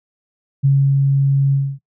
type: tone with ADSR envelope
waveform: sine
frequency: 138 Hz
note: C#3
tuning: 7 cents flat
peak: -9 dBFS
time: 0.63-1.79 s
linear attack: 22 ms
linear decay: 290 ms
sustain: -2 dB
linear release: 260 ms
effects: noise-tail reverb RT60 0.1 s tail -20 dB re dry